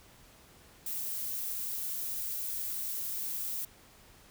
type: noise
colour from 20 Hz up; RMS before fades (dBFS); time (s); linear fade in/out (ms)
violet; -36; 0.86-3.65; 5
effects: pink hiss -58 dBFS RMS until 4.3 s